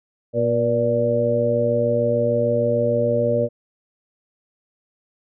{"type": "harmonic tone with a mistuned harmonic", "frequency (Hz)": 119.5, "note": "A#2", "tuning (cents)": 43, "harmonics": [1, 2, 3, 4, 5], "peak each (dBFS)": [-25, -26, -31, -21, -20], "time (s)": [0.33, 3.49], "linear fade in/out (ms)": 50, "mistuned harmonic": 5, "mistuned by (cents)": -38, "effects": []}